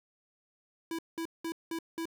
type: tone bursts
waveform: square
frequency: 329.6 Hz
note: E4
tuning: in tune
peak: -34 dBFS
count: 5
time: 0.91-2.055 s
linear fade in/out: 2 ms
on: 77 ms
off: 190 ms
effects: none